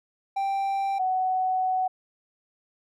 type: tone pair in turn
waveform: triangle / sine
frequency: 785 / 746.5 Hz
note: G5 / F#5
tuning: +2 / +15 cents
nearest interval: minor second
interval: 87 cents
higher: first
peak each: -22 dBFS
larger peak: neither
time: 0.36-0.99 / 0.99-1.88 s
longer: second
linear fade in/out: 10 ms
effects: none